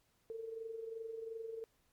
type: tone with amplitude modulation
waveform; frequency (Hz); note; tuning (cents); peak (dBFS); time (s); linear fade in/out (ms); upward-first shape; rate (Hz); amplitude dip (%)
sine; 450.9; A4; +42; -39; 0.3-1.64; 0; sine; 22.8; 60
effects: pink hiss -75 dBFS RMS until 1.92 s + MP3 96 kbps